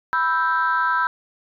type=chord; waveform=sine; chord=E minor; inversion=second; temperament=equal; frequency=987.8 / 1318.5 / 1568 Hz; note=B5 / E6 / G6; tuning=0 / 0 / 0 cents; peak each=-21 dBFS; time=0.13-1.07 s; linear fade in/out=0 ms; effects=tanh soft clip ceiling -11 dBFS